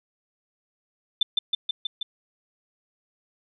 sine tone with echo, 3544 Hz, A7, 12 cents sharp, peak -16 dBFS, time 1.21-1.23 s, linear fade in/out 5 ms, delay 160 ms, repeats 5, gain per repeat -2 dB, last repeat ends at 2.03 s, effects none

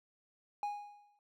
triangle tone with exponential decay, 824 Hz, G#5, 14 cents flat, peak -30 dBFS, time 0.63-1.19 s, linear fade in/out 1 ms, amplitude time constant 120 ms, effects none

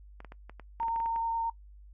clicks, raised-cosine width 0.5 ms, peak -31 dBFS, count 12, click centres 0.204 / 0.247 / 0.321 / 0.496 / 0.597 / 0.8 / 0.831 / 0.883 / 0.961 / 1.002 / 1.06 / 1.161 s
sine tone with vibrato, 916 Hz, A#5, 31 cents flat, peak -28 dBFS, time 0.8-1.5 s, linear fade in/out 5 ms, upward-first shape triangle, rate 9.3 Hz, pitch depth 10 cents each way
effects noise-tail reverb RT60 0.1 s tail -21 dB re dry + added 50 Hz sine -49 dBFS peak until 1.93 s

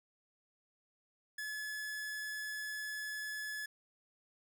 45% pulse tone, 1711 Hz, A6, 49 cents flat, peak -39 dBFS, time 1.38-3.66 s, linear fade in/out 5 ms, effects none

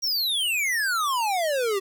square exponential sweep, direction down, 5730 to 377 Hz, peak -23 dBFS, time 0.02-1.8 s, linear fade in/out 20 ms, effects 9-bit

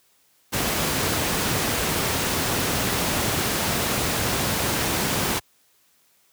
pink noise, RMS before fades -23 dBFS, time 0.52-5.4 s, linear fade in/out 20 ms, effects white hiss -62 dBFS RMS until 6.32 s + high-pass 80 Hz 12 dB/octave

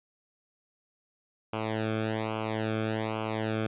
sawtooth tone with flanger, 110 Hz, A2, in tune, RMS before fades -31 dBFS, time 1.53-3.67 s, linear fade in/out 5 ms, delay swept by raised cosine 0.54 to 1.05 ms, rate 1.2 Hz, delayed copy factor -0.9, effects resampled to 8000 Hz

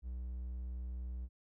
triangle tone, 61.74 Hz, B1, in tune, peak -37 dBFS, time 0.02-1.29 s, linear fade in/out 50 ms, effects none

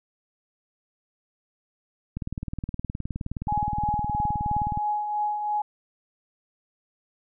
click train, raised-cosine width 5 ms, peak -18 dBFS, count 51, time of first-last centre 2.17-4.774 s, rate 19.2 Hz
sine tone with tremolo, 838 Hz, G#5, 15 cents sharp, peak -22 dBFS, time 3.48-5.62 s, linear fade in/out 5 ms, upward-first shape triangle, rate 3 Hz, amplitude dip 50%
effects none

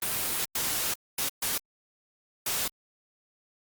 white noise bursts at uneven times, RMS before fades -29 dBFS, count 5, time 0.02-0.45 / 0.55-0.94 / 1.18-1.29 / 1.42-1.58 / 2.46-2.68 s, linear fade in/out 5 ms, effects Opus 24 kbps

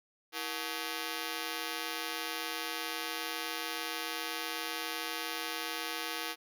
5% pulse ring-modulated tone, 399.4 Hz, G4, 32 cents sharp, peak -21 dBFS, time 0.32-6.36 s, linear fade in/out 50 ms, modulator 73.7 Hz, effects none

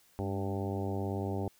harmonic tone with a mistuned harmonic, 98 Hz, G2, in tune, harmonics 1 / 2 / 3 / 4 / 5 / 6 / 7 / 8 / 9, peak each -35 / -39 / -40 / -39 / -44 / -45 / -46 / -44 / -49 dBFS, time 0.19-1.48 s, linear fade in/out 0 ms, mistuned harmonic 2, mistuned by +66 cents, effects white hiss -65 dBFS RMS until 1.59 s

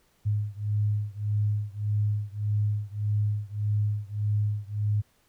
sine beating tone pair, 103.83 / 105.53 Hz, G#2 / G#2, 0 / +28 cents, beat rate 1.7 Hz, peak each -27 / -28 dBFS, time 0.25-5.02 s, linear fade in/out 20 ms, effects pink hiss -66 dBFS RMS until 5.28 s

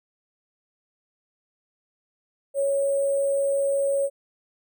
sine tone with sample-and-hold, 554.4 Hz, C#5, in tune, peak -20 dBFS, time 2.54-4.1 s, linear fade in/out 50 ms, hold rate 8820 Hz, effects none

